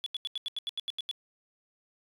sine tone bursts, 3420 Hz, A7, 50 cents flat, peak -29 dBFS, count 11, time 0.04-1.112 s, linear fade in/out 0 ms, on 22 ms, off 83 ms, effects tanh soft clip ceiling -28 dBFS

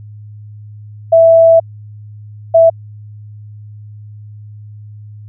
sine tone bursts at uneven times, 659.3 Hz, E5, in tune, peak -3 dBFS, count 2, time 1.12-1.6 / 2.54-2.7 s, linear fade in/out 10 ms, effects added 105 Hz sine -30 dBFS peak until 5.28 s

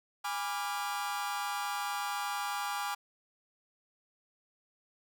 40% pulse chord, G# diminished seventh, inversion none, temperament equal with one note detuned, 819.2 / 987.8 / 1174.7 / 1396.9 Hz, G#5 / B5 / D6 / F6, -24 / 0 / 0 / 0 cents, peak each -36 / -40 / -38 / -40 dBFS, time 0.24-2.95 s, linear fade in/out 10 ms, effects none

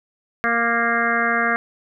harmonic tone with a mistuned harmonic, 233.1 Hz, A#3, in tune, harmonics 1 / 2 / 3 / 5 / 6 / 7 / 8 / 9, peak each -27 / -28 / -25 / -24 / -25 / -22 / -28 / -27 dBFS, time 0.44-1.56 s, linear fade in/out 0 ms, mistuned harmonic 5, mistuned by +15 cents, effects none

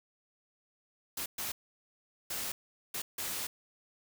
white noise bursts at uneven times, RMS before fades -37 dBFS, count 5, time 1.17-1.26 / 1.38-1.52 / 2.3-2.52 / 2.94-3.02 / 3.18-3.47 s, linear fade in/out 5 ms, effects none

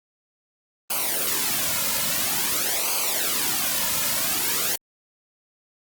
white noise with flanger, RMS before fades -24 dBFS, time 0.9-4.76 s, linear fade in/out 5 ms, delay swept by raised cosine 0.54 to 2.64 ms, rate 0.49 Hz, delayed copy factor -0.75, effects Opus 32 kbps

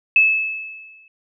sine tone with exponential decay, 2606 Hz, E7, 20 cents flat, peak -8 dBFS, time 0.16-1.08 s, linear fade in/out 2 ms, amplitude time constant 200 ms, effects none

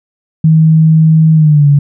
sine tone with pitch glide, 159 to 143.3 Hz, D#3 to D3, +38 to -42 cents, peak -3 dBFS, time 0.44-1.79 s, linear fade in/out 5 ms, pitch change -180 cents, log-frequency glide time 1.34-1.68 s, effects none

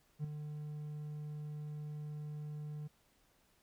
triangle tone with ADSR envelope, 150 Hz, D3, 37 cents sharp, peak -30 dBFS, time 0.19-2.88 s, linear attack 53 ms, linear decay 4 ms, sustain -9 dB, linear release 13 ms, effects tanh soft clip ceiling -28 dBFS + pink hiss -72 dBFS RMS until 3.62 s

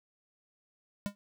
square tone with exponential decay, 203 Hz, G#3, 39 cents flat, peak -28 dBFS, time 1.06-1.15 s, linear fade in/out 0 ms, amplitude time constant 19 ms, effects none

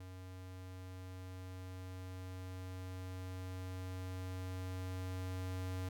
square tone with level ramp, 92.5 Hz, F#2, in tune, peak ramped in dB -49 to -39 dBFS, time 0-5.89 s, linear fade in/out 5 ms, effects none

